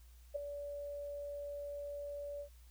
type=tone with ADSR envelope; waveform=sine; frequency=575 Hz; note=D5; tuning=37 cents flat; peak=-32 dBFS; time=0.34-2.49 s; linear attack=19 ms; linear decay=8 ms; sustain=-9 dB; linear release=84 ms; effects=added 60 Hz sine -56 dBFS peak until 2.7 s + white hiss -69 dBFS RMS until 2.7 s